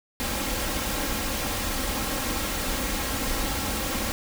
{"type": "noise with comb filter", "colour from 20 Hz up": "pink", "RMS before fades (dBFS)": -28, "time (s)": [0.2, 4.12], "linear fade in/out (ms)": 0, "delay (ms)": 3.7, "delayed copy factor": 0.55, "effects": []}